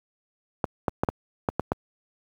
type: clicks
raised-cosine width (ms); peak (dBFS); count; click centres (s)
1; -8; 7; 0.642 / 0.882 / 1.035 / 1.088 / 1.488 / 1.596 / 1.719
effects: high-pass 60 Hz 12 dB/octave + 8-bit